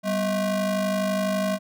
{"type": "ring-modulated tone", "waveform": "square", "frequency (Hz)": 220, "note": "A3", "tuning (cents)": 0, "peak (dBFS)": -20, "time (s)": [0.03, 1.59], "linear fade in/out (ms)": 50, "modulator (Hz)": 414, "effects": []}